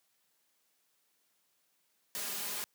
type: noise with comb filter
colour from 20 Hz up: white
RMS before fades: -38 dBFS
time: 2.15-2.64 s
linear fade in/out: 0 ms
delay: 4.9 ms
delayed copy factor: +0.8
effects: white hiss -75 dBFS RMS until 2.74 s + high-pass 150 Hz 12 dB/octave